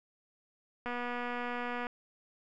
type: click train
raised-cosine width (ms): 0.5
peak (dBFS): -23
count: 246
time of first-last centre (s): 0.86-1.868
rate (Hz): 243
effects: none